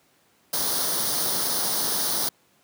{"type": "noise with comb filter", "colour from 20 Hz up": "white", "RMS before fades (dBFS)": -25, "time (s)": [0.53, 2.29], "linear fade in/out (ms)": 5, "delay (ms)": 0.2, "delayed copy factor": 0.75, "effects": ["pink hiss -62 dBFS RMS until 2.63 s", "high-pass 150 Hz 12 dB/octave"]}